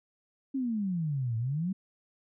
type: exponential two-way sweep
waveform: sine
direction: down then up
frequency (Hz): 277.2 to 110.1 to 197.7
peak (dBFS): -28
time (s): 0.54-1.73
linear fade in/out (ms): 10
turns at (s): 1.37
effects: none